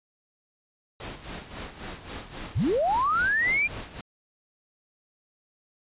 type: noise with tremolo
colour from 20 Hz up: pink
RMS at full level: -36 dBFS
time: 1-4.01 s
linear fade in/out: 2 ms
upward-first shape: sine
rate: 3.7 Hz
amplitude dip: 70%
type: linear sweep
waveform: sine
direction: up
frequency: 54.1 to 2436 Hz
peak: -21 dBFS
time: 2.55-3.68 s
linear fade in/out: 20 ms
effects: resampled to 8000 Hz